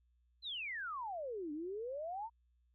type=exponential two-way sweep; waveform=sine; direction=down then up; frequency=4177 to 289 to 946 Hz; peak=-39 dBFS; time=0.42-2.3 s; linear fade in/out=50 ms; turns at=1.52 s; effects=added 60 Hz sine -70 dBFS peak until 2.74 s + MP3 64 kbps